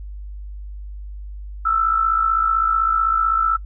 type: tone with amplitude modulation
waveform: sine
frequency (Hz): 1324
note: E6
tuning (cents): +7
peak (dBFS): -12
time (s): 1.65-3.57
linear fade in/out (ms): 10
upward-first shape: sine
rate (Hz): 55.8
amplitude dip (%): 65
effects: noise-tail reverb RT60 0.1 s tail -21 dB re dry + added 50 Hz sine -30 dBFS peak until 3.65 s